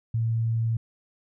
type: tone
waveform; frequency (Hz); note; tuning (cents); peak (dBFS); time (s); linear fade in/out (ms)
sine; 113.9; A#2; -40; -22; 0.14-0.77; 5
effects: none